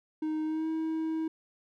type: tone with pitch glide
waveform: triangle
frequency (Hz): 311.1 to 319.7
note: D#4 to D#4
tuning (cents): 0 to +47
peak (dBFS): -27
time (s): 0.22-1.28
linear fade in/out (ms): 5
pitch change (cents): +47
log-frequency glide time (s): 0.44-0.68
effects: none